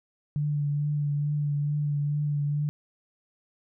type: tone with vibrato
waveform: sine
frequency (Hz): 146.4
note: D3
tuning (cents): -5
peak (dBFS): -24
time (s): 0.36-2.69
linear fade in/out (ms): 0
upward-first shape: triangle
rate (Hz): 2.3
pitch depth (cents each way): 26
effects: none